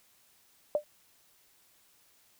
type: tone with exponential decay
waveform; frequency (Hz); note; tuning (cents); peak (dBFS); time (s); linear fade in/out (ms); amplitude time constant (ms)
sine; 596; D5; +25; -20; 0.75-0.84; 1; 19
effects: white hiss -65 dBFS RMS until 2.39 s